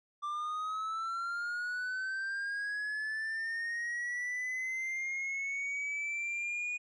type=linear sweep; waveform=triangle; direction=up; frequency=1174.7 to 2462 Hz; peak=-32 dBFS; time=0.22-6.78 s; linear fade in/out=20 ms; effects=resampled to 22050 Hz